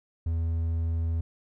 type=tone; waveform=triangle; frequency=82.41 Hz; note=E2; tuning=in tune; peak=-23 dBFS; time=0.26-1.21 s; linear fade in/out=5 ms; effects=none